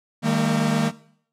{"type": "tone cluster", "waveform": "45% pulse", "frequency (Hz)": [155.1, 200.7, 228.2], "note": ["D#3", "G3", "A#3"], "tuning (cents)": [-5, 41, -37], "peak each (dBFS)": [-23, -26, -21], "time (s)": [0.22, 0.92], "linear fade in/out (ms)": 50, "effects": ["noise-tail reverb RT60 0.6 s tail -18 dB re dry", "low-pass 10000 Hz 12 dB/octave"]}